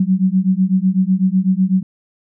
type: beating tone pair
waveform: sine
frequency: 183.8 / 191.8 Hz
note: F#3 / G3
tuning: -11 / -37 cents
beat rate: 8 Hz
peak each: -15 dBFS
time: 0-1.83 s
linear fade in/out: 5 ms
effects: none